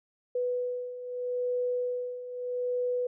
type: beating tone pair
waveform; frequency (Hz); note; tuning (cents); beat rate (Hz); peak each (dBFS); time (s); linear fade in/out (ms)
sine; 493.9 / 494.69; B4 / B4; 0 / +3; 0.79; -35 / -30; 0.35-3.07; 5
effects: none